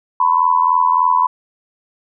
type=tone with amplitude modulation; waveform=sine; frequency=1000 Hz; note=B5; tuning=21 cents sharp; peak=-7 dBFS; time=0.2-1.27 s; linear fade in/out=5 ms; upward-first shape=sine; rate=83.4 Hz; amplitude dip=80%; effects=none